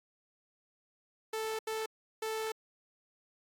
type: tone bursts at uneven times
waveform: sawtooth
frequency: 440 Hz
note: A4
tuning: in tune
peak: -30 dBFS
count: 3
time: 1.33-1.59 / 1.67-1.86 / 2.22-2.52 s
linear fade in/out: 5 ms
effects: AAC 64 kbps